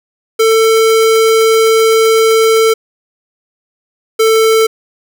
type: tone pair in turn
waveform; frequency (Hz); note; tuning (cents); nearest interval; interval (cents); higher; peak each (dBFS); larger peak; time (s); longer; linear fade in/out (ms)
square; 446.1 / 444.1; A4 / A4; +24 / +16; unison; 8; first; -7; neither; 0.39-2.74 / 4.19-4.67; first; 10
effects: none